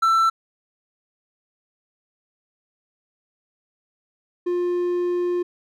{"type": "tone pair in turn", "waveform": "triangle", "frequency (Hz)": [1335, 353.6], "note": ["E6", "F4"], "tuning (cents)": [22, 22], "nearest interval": "octave + major seventh", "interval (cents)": 2300, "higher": "first", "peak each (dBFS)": [-13, -18], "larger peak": "first", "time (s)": [[0.02, 0.3], [4.46, 5.43]], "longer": "second", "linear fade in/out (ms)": 10, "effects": []}